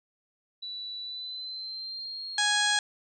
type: tone with pitch glide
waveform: sine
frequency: 3951 to 4259 Hz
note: B7 to C8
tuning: 0 to +30 cents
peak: -35 dBFS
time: 0.62-2.39 s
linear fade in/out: 10 ms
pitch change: +130 cents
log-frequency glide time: 1.02-2.25 s
type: harmonic tone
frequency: 830.6 Hz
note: G#5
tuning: in tune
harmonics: 1 / 2 / 3 / 4 / 5 / 6 / 7 / 8 / 9 / 10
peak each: -32 / -27 / -39 / -29 / -31 / -38 / -39 / -36 / -38 / -36 dBFS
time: 2.38-2.79 s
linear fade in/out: 2 ms
effects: none